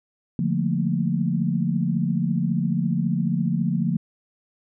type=chord; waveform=sine; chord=Bb major seventh; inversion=first; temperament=just; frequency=145.68 / 174.81 / 218.5 / 233.1 Hz; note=D3 / F3 / A3 / Bb3; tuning=-14 / +2 / -12 / 0 cents; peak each=-26 / -23 / -27 / -28 dBFS; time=0.39-3.97 s; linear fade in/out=2 ms; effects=none